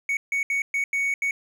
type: tone bursts at uneven times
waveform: triangle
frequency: 2229 Hz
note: C#7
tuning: 9 cents sharp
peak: -20 dBFS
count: 6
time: 0.09-0.17 / 0.32-0.43 / 0.5-0.62 / 0.74-0.84 / 0.93-1.14 / 1.22-1.31 s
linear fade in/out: 2 ms
effects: none